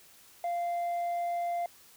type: tone with tanh clipping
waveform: sine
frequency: 694 Hz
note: F5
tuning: 11 cents flat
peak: -30 dBFS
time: 0.44-1.66 s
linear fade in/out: 2 ms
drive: 3 dB
effects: white hiss -57 dBFS RMS until 1.96 s